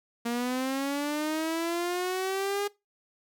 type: linear sweep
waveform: sawtooth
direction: up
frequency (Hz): 233.1 to 410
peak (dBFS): -24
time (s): 0.25-2.68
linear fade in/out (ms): 10
effects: noise-tail reverb RT60 0.2 s tail -20 dB re dry